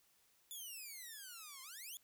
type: exponential two-way sweep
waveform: 5% pulse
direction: down then up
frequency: 3520 to 1028 to 3520 Hz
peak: -39 dBFS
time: 0.51-1.97 s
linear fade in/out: 0 ms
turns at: 1.62 s
effects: white hiss -73 dBFS RMS until 2.03 s